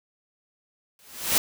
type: noise with exponential growth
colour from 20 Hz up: white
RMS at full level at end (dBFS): -18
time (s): 0.99-1.38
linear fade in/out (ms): 1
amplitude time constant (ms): 83
effects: none